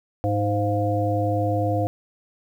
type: harmonic tone with a mistuned harmonic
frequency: 103.83 Hz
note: G#2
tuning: in tune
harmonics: 1 / 3 / 5 / 7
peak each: -23 / -27 / -26 / -26 dBFS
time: 0.24-1.87 s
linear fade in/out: 0 ms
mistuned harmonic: 7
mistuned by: -57 cents
effects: 9-bit